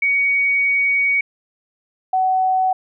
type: tone pair in turn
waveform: sine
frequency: 2245 / 750.8 Hz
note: C#7 / F#5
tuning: +21 / +25 cents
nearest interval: octave + perfect fifth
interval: 1896 cents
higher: first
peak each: -14 / -14 dBFS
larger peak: neither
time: 0.02-1.21 / 2.13-2.73 s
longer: first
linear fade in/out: 5 ms
effects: none